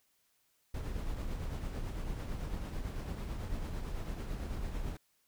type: noise with tremolo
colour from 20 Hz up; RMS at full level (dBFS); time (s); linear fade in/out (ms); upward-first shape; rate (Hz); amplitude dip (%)
brown; -36; 0.74-4.97; 5; triangle; 9; 45
effects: white hiss -74 dBFS RMS until 5.27 s